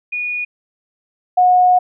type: tone pair in turn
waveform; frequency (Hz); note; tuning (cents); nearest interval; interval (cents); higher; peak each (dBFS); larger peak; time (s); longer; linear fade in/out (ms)
sine; 2455 / 727.1; D#7 / F#5; -24 / -30; octave + major sixth; 2106; first; -19 / -8; second; 0.12-0.45 / 1.37-1.79; second; 10
effects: none